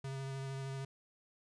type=tone with vibrato; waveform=square; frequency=135.2 Hz; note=C#3; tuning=43 cents flat; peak=-40 dBFS; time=0.04-0.85 s; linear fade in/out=5 ms; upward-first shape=sine; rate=13 Hz; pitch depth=14 cents each way; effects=resampled to 22050 Hz + 13-bit